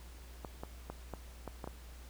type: clicks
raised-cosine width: 1 ms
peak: -27 dBFS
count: 7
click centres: 0.448 / 0.635 / 0.9 / 1.137 / 1.477 / 1.642 / 1.675 s
effects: added 60 Hz sine -49 dBFS peak until 2.09 s + pink hiss -58 dBFS RMS until 2.09 s